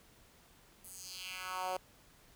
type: tone with high-pass filter sweep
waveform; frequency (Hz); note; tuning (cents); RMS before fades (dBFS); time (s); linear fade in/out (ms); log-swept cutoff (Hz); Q
10% pulse; 185; F#3; 0; -42; 0.84-1.77; 5; 11000 to 540; 2.2
effects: pink hiss -63 dBFS RMS until 2.35 s